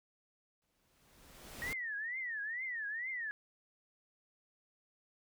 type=noise with exponential growth; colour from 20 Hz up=pink; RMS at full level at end=-43 dBFS; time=0.62-1.73 s; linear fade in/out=0 ms; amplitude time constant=240 ms
type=tone with vibrato; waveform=sine; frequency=1864.7 Hz; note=A#6; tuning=in tune; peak=-37 dBFS; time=1.62-3.31 s; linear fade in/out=0 ms; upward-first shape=triangle; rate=2.2 Hz; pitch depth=240 cents each way
effects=none